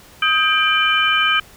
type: tone cluster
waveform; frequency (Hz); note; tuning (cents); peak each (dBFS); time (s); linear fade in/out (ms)
sine; 1259 / 1587 / 2376 / 3037; D#6 / G6 / D7 / F#7; +20 / +21 / +20 / +44; -19; 0.22-1.4; 5
effects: pink hiss -45 dBFS RMS until 1.56 s